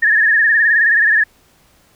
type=tone with vibrato; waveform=sine; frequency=1760 Hz; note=A6; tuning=in tune; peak=-9 dBFS; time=0.02-1.24 s; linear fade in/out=10 ms; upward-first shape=sine; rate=19 Hz; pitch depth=90 cents each way; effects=pink hiss -53 dBFS RMS until 1.95 s